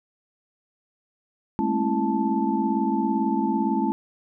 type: tone cluster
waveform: sine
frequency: 206 / 223.8 / 270.4 / 331.4 / 877 Hz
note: G#3 / A3 / C#4 / E4 / A5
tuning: -14 / +30 / -43 / +9 / -6 cents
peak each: -27 dBFS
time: 1.59-3.92 s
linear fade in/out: 0 ms
effects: none